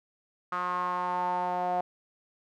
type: tone with band-pass filter sweep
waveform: sawtooth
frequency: 179.5 Hz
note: F3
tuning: 48 cents sharp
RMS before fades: -30 dBFS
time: 0.52-1.81 s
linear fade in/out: 5 ms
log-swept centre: 1200 to 730 Hz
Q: 6.4
effects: none